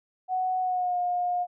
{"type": "tone with pitch glide", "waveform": "sine", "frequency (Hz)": [742, 713.8], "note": ["F#5", "F5"], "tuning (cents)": [5, 38], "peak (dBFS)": -24, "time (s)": [0.28, 1.47], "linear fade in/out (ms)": 50, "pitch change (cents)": -67, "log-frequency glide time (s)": [0.6, 0.98], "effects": []}